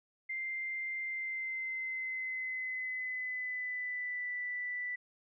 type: tone with pitch glide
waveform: sine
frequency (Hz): 2092 to 1976.9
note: C7 to B6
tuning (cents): -1 to +1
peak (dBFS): -35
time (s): 0.29-4.96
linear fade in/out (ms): 10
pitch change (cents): -98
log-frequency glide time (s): 1.03-4.31
effects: none